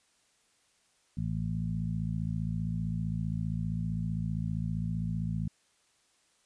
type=harmonic tone with a mistuned harmonic; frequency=55.3 Hz; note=A1; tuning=9 cents sharp; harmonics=1 / 2 / 3 / 4; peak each=-40 / -34 / -33 / -39 dBFS; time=1.17-5.48 s; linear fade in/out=5 ms; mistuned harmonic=1; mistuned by=+28 cents; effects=white hiss -69 dBFS RMS until 6.45 s + resampled to 22050 Hz